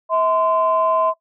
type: tone pair together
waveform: sine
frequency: 644.9 / 1032 Hz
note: E5 / C6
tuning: -38 / -24 cents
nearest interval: minor sixth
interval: 814 cents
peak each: -17 dBFS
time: 0.09-1.14 s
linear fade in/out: 50 ms
effects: noise-tail reverb RT60 0.1 s tail -17 dB re dry + tanh soft clip ceiling -7 dBFS